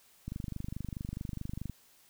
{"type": "click train", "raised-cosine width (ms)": 5, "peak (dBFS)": -25, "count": 36, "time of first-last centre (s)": [0.28, 1.697], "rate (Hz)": 24.7, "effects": ["white hiss -63 dBFS RMS until 2.09 s"]}